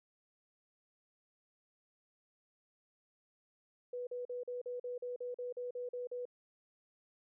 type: tone bursts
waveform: sine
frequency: 491.9 Hz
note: B4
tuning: 7 cents flat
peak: -38 dBFS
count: 13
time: 3.93-6.254 s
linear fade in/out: 5 ms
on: 140 ms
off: 42 ms
effects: none